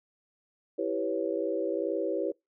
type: chord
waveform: sine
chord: C# half-diminished seventh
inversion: first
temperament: equal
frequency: 329.6 / 392 / 493.9 / 554.4 Hz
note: E4 / G4 / B4 / C#5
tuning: 0 / 0 / 0 / 0 cents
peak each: -33 dBFS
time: 0.78-2.32 s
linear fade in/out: 10 ms
effects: noise-tail reverb RT60 0.2 s tail -26 dB re dry